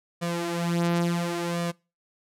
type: tone with flanger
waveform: sawtooth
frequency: 171.5 Hz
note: F3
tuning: 31 cents flat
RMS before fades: -27 dBFS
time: 0.21-1.72 s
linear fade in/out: 20 ms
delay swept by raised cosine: 1.7 to 5.9 ms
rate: 0.71 Hz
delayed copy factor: +0.7
effects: noise-tail reverb RT60 0.3 s tail -25 dB re dry + low-pass 12000 Hz 12 dB/octave